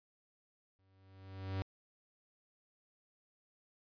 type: tone with exponential growth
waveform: 45% pulse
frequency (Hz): 95.8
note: G2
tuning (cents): -39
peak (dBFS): -34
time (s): 0.79-1.62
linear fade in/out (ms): 0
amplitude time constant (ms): 180
effects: resampled to 11025 Hz